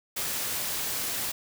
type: noise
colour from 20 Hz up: white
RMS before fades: -31 dBFS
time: 0.16-1.32 s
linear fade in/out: 10 ms
effects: none